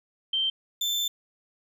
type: tone pair in turn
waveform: sine / 35% pulse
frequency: 3132 / 3544 Hz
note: G7 / A7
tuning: -2 / +12 cents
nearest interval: major second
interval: 214 cents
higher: second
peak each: -23 dBFS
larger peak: neither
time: 0.33-0.5 / 0.81-1.08 s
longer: second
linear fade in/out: 5 ms
effects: none